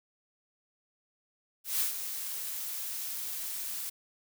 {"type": "noise with ADSR envelope", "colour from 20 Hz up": "blue", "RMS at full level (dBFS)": -28, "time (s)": [1.64, 3.9], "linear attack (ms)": 160, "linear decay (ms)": 120, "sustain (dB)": -9, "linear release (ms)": 11, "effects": []}